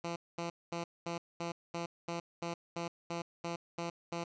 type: tone bursts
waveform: 10% pulse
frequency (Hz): 170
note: F3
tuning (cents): -46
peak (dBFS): -28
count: 13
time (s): 0.04-4.24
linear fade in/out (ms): 5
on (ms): 120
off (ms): 220
effects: resampled to 16000 Hz